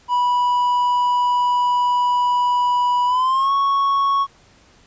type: tone with pitch glide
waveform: triangle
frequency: 981 to 1107.5 Hz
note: B5 to C#6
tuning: -12 to -2 cents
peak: -13 dBFS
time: 0.08-4.27 s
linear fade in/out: 50 ms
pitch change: +210 cents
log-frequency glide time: 3.06-3.52 s
effects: pink hiss -52 dBFS RMS until 4.86 s + resampled to 16000 Hz